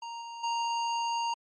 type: tone with level steps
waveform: square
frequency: 932.3 Hz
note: A#5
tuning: in tune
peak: -38 / -40 / -29 dBFS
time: 0.02-1.34 s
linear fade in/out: 5 ms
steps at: 0.21 / 0.43 s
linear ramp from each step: 10 ms
effects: MP3 32 kbps